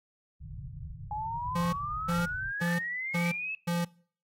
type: low-pass noise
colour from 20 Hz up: white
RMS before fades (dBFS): -42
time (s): 0.4-2.52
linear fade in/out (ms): 20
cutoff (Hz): 160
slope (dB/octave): 96
type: exponential sweep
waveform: sine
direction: up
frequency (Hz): 830.6 to 2632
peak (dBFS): -32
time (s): 1.11-3.55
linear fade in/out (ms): 2
type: tone bursts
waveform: square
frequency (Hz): 172.2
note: F3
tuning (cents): -24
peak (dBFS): -28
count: 5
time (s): 1.55-3.85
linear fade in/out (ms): 10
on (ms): 180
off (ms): 350
effects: noise-tail reverb RT60 0.5 s tail -23 dB re dry + AAC 48 kbps